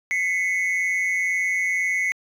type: tone pair together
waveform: triangle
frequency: 2018 / 2200 Hz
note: B6 / C#7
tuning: +37 / -14 cents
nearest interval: minor second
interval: 149 cents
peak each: -21 dBFS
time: 0.11-2.12 s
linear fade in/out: 0 ms
effects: tanh soft clip ceiling -12 dBFS